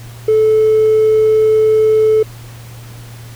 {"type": "tone with hard clipping", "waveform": "sine", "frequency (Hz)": 435.2, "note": "A4", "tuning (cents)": -19, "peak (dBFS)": -8, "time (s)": [0.28, 2.23], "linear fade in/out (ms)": 5, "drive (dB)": 1, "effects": ["added 117 Hz sine -31 dBFS peak until 3.35 s", "pink hiss -39 dBFS RMS until 3.35 s"]}